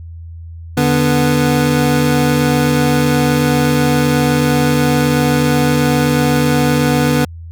25% pulse tone pair together, 146.83 / 245.7 Hz, D3 / B3, 0 / -9 cents, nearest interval major sixth, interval 891 cents, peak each -10 dBFS, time 0.77-7.25 s, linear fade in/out 5 ms, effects added 83 Hz sine -28 dBFS peak until 7.51 s

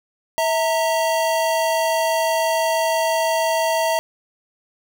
square tone pair together, 650 / 919.2 Hz, E5 / A#5, -24 / -25 cents, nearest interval tritone, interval 599 cents, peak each -20 / -22 dBFS, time 0.38-3.99 s, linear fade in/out 0 ms, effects none

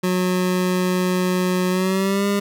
25% pulse tone with pitch glide, 182.5 to 201.3 Hz, F#3 to G3, -24 to +46 cents, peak -14 dBFS, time 0.03-2.4 s, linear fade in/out 10 ms, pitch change +170 cents, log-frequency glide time 1.7-2.27 s, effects none

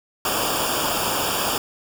pink noise with comb filter, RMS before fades -23 dBFS, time 0.25-1.58 s, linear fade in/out 2 ms, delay 0.49 ms, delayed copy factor -0.9, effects none

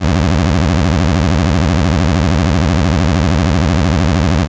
20% pulse tone with vibrato, 82.41 Hz, E2, in tune, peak -5 dBFS, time 0-4.48 s, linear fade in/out 50 ms, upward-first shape sine, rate 13 Hz, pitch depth 290 cents each way, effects resampled to 16000 Hz

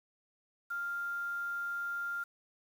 sine tone with quantisation, 1396.9 Hz, F6, in tune, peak -34 dBFS, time 0.7-2.24 s, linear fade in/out 10 ms, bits 9, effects none

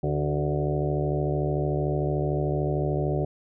harmonic tone with a mistuned harmonic, 73.42 Hz, D2, in tune, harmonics 1 / 2 / 4 / 5 / 6 / 7 / 8 / 9 / 10, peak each -33 / -26 / -34 / -30 / -35 / -38 / -33 / -41 / -37 dBFS, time 0.03-3.25 s, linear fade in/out 5 ms, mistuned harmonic 5, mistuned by +43 cents, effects none

